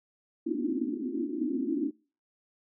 white band-pass noise, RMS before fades -31 dBFS, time 0.46-1.91 s, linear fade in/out 10 ms, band 230 to 350 Hz, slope 96 dB/octave, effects noise-tail reverb RT60 0.4 s tail -26 dB re dry

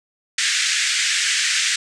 pink band-pass noise, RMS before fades -20 dBFS, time 0.38-1.76 s, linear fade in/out 5 ms, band 1600 to 8400 Hz, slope 48 dB/octave, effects none

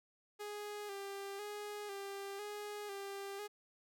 sawtooth tone with vibrato, 405.6 Hz, G#4, 41 cents flat, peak -39 dBFS, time 0.39-3.48 s, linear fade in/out 20 ms, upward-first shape square, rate 1 Hz, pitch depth 41 cents each way, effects none

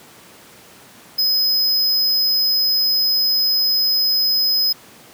square tone, 5060 Hz, D#8, 28 cents sharp, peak -15 dBFS, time 1.18-4.73 s, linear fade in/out 10 ms, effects pink hiss -44 dBFS RMS until 5.13 s + high-pass 150 Hz 12 dB/octave

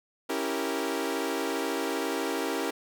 sawtooth chord, C# diminished seventh, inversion none, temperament equal, 277.2 / 329.6 / 392 / 466.2 Hz, C#4 / E4 / G4 / Bb4, 0 / 0 / 0 / 0 cents, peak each -30 dBFS, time 0.29-2.71 s, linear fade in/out 10 ms, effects none

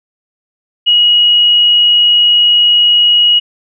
sine tone, 2900 Hz, F#7, 35 cents flat, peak -5 dBFS, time 0.86-3.4 s, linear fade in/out 20 ms, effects none

